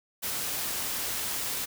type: noise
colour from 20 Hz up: white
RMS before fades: -32 dBFS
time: 0.22-1.66 s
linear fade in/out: 20 ms
effects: none